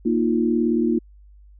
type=chord; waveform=sine; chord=Bb suspended fourth; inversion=none; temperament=just; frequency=233.1 / 310.8 / 349.6 Hz; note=Bb3 / Eb4 / F4; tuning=0 / -2 / +2 cents; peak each=-20 / -23 / -22 dBFS; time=0.05-0.99 s; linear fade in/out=10 ms; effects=added 50 Hz sine -45 dBFS peak until 1.59 s